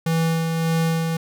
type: tone with tremolo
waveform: square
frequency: 163.8 Hz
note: E3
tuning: 11 cents flat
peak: -18 dBFS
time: 0.06-1.17 s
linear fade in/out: 5 ms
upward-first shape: sine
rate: 1.7 Hz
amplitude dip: 35%
effects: none